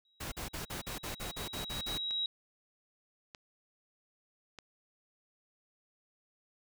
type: tone with exponential growth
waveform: sine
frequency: 3844 Hz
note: B7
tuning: 48 cents flat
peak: -30 dBFS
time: 0.05-2.26 s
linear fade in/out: 2 ms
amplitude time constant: 480 ms
type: noise bursts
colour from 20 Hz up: pink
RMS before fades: -40 dBFS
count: 11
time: 0.2-1.98 s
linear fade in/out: 10 ms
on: 120 ms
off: 46 ms
type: click train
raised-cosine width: 0.2 ms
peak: -29 dBFS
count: 4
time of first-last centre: 0.87-4.587 s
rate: 0.807 Hz
effects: none